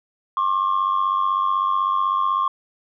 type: tone pair together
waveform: sine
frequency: 1072 / 1168 Hz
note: C6 / D6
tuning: +42 / -10 cents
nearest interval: minor second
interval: 148 cents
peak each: -18 / -21 dBFS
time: 0.37-2.48 s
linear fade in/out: 2 ms
effects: tanh soft clip ceiling -13 dBFS